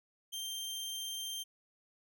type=tone; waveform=sawtooth; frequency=3158 Hz; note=G7; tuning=12 cents sharp; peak=-35 dBFS; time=0.32-1.44 s; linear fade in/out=20 ms; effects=none